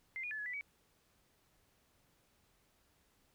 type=tone with pitch steps; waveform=sine; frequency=2085 / 2445 / 1731 / 1692 / 1978 / 2269 Hz; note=C7 / D#7 / A6 / G#6 / B6 / C#7; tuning=-7 / -31 / -29 / +32 / +2 / +40 cents; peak=-39 dBFS; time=0.16-0.61 s; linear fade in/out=0 ms; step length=75 ms; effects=pink hiss -73 dBFS RMS until 3.34 s